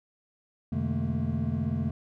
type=tone cluster; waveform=triangle; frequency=89.4 / 130.7 / 151.6 / 214 / 229.7 Hz; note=F2 / C3 / D#3 / A3 / A#3; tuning=+41 / -1 / -45 / -48 / -25 cents; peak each=-31 dBFS; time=0.72-1.91 s; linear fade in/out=5 ms; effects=none